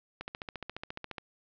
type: click train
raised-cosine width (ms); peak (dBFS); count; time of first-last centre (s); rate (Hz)
0.3; -22; 15; 0.21-1.182; 14.4
effects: low-pass 5000 Hz 12 dB/octave